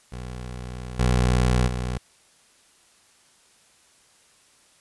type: tone with level steps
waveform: 20% pulse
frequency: 61.74 Hz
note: B1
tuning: in tune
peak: -28 / -13 / -21 dBFS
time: 0.12-1.98 s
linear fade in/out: 5 ms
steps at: 0.99 / 1.67 s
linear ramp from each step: 10 ms
effects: white hiss -58 dBFS RMS until 4.8 s + resampled to 24000 Hz